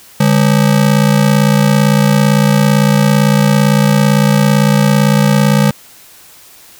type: ring-modulated tone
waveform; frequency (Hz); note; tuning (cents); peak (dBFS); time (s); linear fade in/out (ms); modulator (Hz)
square; 174.61; F3; 0; -5; 0.2-5.71; 5; 28.9
effects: white hiss -40 dBFS RMS until 6.79 s